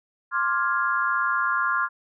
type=chord; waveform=sine; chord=D half-diminished seventh; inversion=third; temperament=equal with one note detuned; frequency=1055 / 1174.7 / 1396.9 / 1661.2 Hz; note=C6 / D6 / F6 / Ab6; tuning=+14 / 0 / 0 / 0 cents; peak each=-26 / -29 / -24 / -29 dBFS; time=0.31-1.89 s; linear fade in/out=50 ms; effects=none